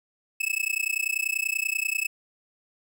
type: tone with amplitude modulation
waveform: 45% pulse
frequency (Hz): 2599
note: E7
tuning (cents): -25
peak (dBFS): -21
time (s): 0.4-2.07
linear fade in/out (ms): 10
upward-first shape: sine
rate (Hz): 30.3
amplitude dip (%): 100
effects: none